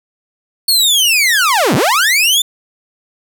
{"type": "linear two-way sweep", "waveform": "sawtooth", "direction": "down then up", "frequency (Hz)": [4435, 107.9, 3582], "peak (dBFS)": -6, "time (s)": [0.68, 2.42], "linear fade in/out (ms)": 5, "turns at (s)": 1.75, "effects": []}